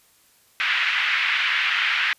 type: band-pass noise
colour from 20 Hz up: pink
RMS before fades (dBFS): -22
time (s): 0.6-2.13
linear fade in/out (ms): 0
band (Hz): 1600 to 2900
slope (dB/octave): 24
effects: white hiss -58 dBFS RMS until 2.18 s + resampled to 32000 Hz